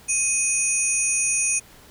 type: tone cluster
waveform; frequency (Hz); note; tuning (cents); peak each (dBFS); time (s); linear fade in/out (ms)
sine; 2497 / 5890 / 6620 / 9330; D#7 / F#8 / G#8 / D9; +6 / -9 / -6 / -12; -26 / -29 / -24 / -23; 0.08-1.6; 20
effects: pink hiss -49 dBFS RMS until 1.9 s